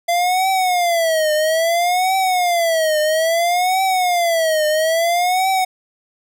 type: tone with vibrato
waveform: square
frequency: 683 Hz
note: F5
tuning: 39 cents flat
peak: -15 dBFS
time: 0.08-5.65 s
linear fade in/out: 10 ms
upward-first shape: triangle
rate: 0.6 Hz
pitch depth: 210 cents each way
effects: none